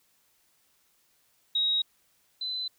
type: tone pair in turn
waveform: sine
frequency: 3800 / 4026 Hz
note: A#7 / B7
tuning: +33 / +33 cents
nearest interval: minor second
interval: 100 cents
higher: second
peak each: -23 / -30 dBFS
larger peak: first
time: 1.55-1.82 / 2.41-2.68 s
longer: neither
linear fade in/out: 5 ms
effects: white hiss -68 dBFS RMS until 2.78 s